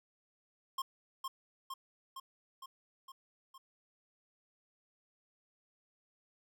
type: tone with echo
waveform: square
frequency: 1066 Hz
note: C6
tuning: 32 cents sharp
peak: -35 dBFS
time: 0.78-0.82 s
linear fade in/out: 5 ms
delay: 460 ms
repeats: 6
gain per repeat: -3 dB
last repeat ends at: 3.58 s
effects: none